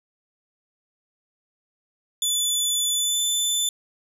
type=tone with pitch glide; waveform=20% pulse; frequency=3477 to 3517 Hz; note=A7 to A7; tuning=-21 to -1 cents; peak=-15 dBFS; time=2.22-3.69 s; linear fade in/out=2 ms; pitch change=+20 cents; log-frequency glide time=2.93-3.2 s; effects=none